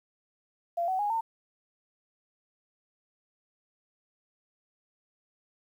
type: tone with pitch steps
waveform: sine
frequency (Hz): 686 / 752.4 / 825.3 / 905.2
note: F5 / F#5 / G#5 / A5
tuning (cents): -31 / +29 / -11 / +49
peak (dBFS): -26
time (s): 0.77-1.21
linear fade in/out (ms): 10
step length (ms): 110
effects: 10-bit